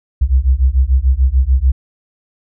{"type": "beating tone pair", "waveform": "sine", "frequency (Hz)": [61.9, 68.7], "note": ["B1", "C#2"], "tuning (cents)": [5, -15], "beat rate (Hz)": 6.8, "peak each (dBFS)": -12, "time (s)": [0.21, 1.72], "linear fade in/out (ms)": 10, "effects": []}